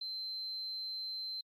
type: tone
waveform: sine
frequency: 4100 Hz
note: C8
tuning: 36 cents flat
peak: -37 dBFS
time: 0.01-1.41 s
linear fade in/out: 5 ms
effects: tanh soft clip ceiling -33 dBFS + AAC 32 kbps